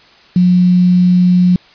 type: tone with quantisation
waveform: sine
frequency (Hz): 179.8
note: F#3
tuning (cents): -49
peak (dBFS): -6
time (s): 0.36-1.56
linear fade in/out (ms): 2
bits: 5
effects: white hiss -44 dBFS RMS until 1.74 s + resampled to 11025 Hz